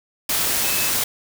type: tone in noise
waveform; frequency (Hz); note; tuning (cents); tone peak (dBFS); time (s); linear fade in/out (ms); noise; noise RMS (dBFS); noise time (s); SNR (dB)
sine; 2600; E7; -24; -29; 0.64-0.89; 5; white; -21; 0.29-1.04; -11
effects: none